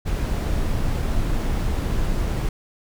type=noise with ADSR envelope; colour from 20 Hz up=brown; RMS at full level=-20 dBFS; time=0.05-2.49 s; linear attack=28 ms; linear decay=16 ms; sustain=-2 dB; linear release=3 ms; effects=none